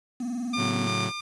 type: tone with vibrato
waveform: triangle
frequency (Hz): 242.3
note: B3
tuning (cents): -33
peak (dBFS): -26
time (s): 0.2-0.87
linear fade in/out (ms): 5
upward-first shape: square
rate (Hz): 20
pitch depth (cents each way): 77
type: tone with tremolo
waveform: 15% pulse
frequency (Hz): 1200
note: D6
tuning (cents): +37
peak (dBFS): -21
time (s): 0.53-1.21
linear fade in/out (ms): 10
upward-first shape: square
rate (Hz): 2.9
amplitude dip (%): 40
type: chord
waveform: sawtooth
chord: F# minor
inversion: first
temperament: just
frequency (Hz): 111 / 138.75 / 185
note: A2 / C#3 / F#3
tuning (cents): +16 / +2 / 0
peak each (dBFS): -27 / -31 / -27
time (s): 0.56-1.12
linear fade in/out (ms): 50
effects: resampled to 22050 Hz + 8-bit